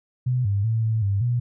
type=tone with pitch steps; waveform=sine; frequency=125.7 / 100.1 / 112.6 / 111.1 / 99.4 / 121.1 Hz; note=B2 / G2 / A2 / A2 / G2 / B2; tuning=+31 / +37 / +40 / +17 / +25 / -34 cents; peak=-19 dBFS; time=0.26-1.4 s; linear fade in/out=10 ms; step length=190 ms; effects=none